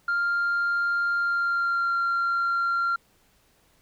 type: tone with pitch glide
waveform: sine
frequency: 1396.9 to 1380.9 Hz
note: F6 to F6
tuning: 0 to -20 cents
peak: -20 dBFS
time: 0.08-2.96 s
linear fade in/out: 5 ms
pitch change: -20 cents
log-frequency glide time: 1.16-1.94 s
effects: tanh soft clip ceiling -20 dBFS + pink hiss -63 dBFS RMS until 3.81 s